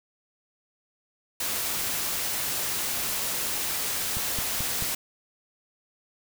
white noise, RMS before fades -29 dBFS, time 1.4-4.95 s, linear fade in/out 5 ms
click train, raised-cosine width 5 ms, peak -21 dBFS, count 4, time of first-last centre 4.17-4.824 s, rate 4.59 Hz
effects none

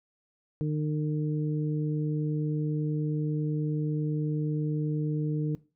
harmonic tone, 151.7 Hz, D#3, 44 cents flat, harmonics 1 / 2 / 3, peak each -27 / -33 / -37 dBFS, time 0.61-5.55 s, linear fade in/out 0 ms, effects noise-tail reverb RT60 0.3 s tail -19 dB re dry

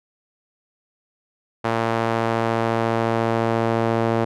sawtooth tone with band-pass filter sweep, 114.3 Hz, A#2, 34 cents flat, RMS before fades -21 dBFS, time 1.64-4.25 s, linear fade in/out 10 ms, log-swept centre 900 to 570 Hz, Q 0.82, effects none

